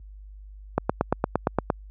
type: click train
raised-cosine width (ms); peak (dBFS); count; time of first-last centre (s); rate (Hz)
1; -6; 9; 0.78-1.702; 8.68
effects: added 50 Hz sine -36 dBFS peak until 1.9 s + high-pass 60 Hz 12 dB/octave